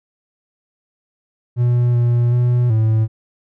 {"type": "tone with pitch steps", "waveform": "triangle", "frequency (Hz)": [121.5, 119.9, 122.3, 110.4], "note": ["B2", "A#2", "B2", "A2"], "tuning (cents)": [-28, 49, -16, 6], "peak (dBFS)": -10, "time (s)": [1.56, 3.08], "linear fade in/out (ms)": 50, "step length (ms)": 380, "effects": []}